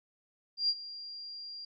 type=tone with ADSR envelope; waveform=sine; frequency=4775 Hz; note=D8; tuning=28 cents sharp; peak=-24 dBFS; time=0.57-1.65 s; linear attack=120 ms; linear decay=49 ms; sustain=-17 dB; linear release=4 ms; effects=none